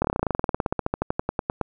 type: slowing click train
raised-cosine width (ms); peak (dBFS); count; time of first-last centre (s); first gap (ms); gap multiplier
1; -8; 28; 0.02-1.613; 25; 1.06
effects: none

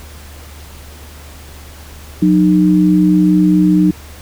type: tone pair together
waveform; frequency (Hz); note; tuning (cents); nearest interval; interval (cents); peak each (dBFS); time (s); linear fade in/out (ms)
sine; 181.61 / 306.1; F#3 / D#4; -32 / -28; major sixth; 904; -10; 2.22-3.91; 5
effects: added 74 Hz sine -34 dBFS peak until 4.21 s + pink hiss -38 dBFS RMS until 4.21 s

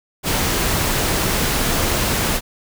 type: noise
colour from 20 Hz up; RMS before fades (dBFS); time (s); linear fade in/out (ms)
pink; -19; 0.23-2.41; 50
effects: none

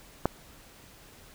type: click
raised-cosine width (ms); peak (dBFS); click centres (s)
1; -9; 0.256
effects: pink hiss -53 dBFS RMS until 1.34 s

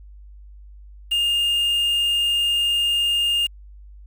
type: tone with quantisation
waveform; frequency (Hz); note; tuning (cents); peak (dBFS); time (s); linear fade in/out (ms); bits
triangle; 2823; F7; +18; -16; 1.11-3.47; 10; 6
effects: added 50 Hz sine -40 dBFS peak until 4.06 s

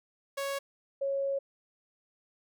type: tone pair in turn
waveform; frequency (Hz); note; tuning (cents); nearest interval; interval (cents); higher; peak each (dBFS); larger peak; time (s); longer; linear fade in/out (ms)
sawtooth / sine; 554.4 / 550.9; C#5 / C#5; 0 / -11; unison; 11; first; -28; neither; 0.37-0.59 / 1.01-1.39; second; 10
effects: none

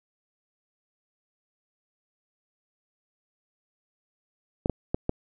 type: clicks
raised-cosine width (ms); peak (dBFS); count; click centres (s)
2; -11; 4; 4.659 / 4.697 / 4.945 / 5.094
effects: none

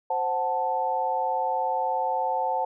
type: chord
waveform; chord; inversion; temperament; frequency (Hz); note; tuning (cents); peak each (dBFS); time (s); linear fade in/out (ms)
sine; F# diminished; second; equal; 523.3 / 740 / 880; C5 / F#5 / A5; 0 / 0 / 0; -30 / -28 / -26; 0.1-2.65; 5
effects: none

